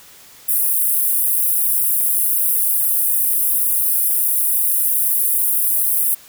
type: high-pass noise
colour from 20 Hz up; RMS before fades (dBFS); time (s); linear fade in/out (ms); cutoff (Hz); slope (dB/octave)
pink; -17; 0.48-6.15; 10; 10000; 48
effects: white hiss -44 dBFS RMS until 6.28 s